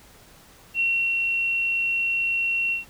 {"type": "tone with ADSR envelope", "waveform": "sine", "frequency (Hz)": 2729, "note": "F7", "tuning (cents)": -41, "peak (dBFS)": -19, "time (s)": [0.74, 2.85], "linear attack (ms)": 58, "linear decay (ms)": 340, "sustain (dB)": -2, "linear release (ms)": 130, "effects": ["pink hiss -51 dBFS RMS until 2.89 s"]}